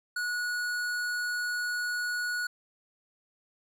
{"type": "tone with hard clipping", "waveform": "triangle", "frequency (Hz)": 1460, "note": "F#6", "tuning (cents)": -24, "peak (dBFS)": -31, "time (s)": [0.16, 2.47], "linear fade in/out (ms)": 5, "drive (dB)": 18, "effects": []}